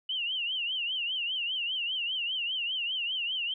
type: tone with vibrato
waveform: sine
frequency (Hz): 2936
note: F#7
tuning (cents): -14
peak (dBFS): -29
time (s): 0.09-3.54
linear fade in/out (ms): 5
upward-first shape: triangle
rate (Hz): 5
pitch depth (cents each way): 160
effects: none